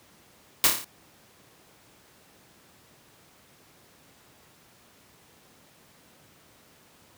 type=noise with echo; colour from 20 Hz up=white; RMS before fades=-18 dBFS; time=0.64-0.67 s; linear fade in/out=0 ms; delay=29 ms; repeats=6; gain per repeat=-4 dB; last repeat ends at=0.844 s; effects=pink hiss -57 dBFS RMS until 7.17 s + high-pass 100 Hz 12 dB/octave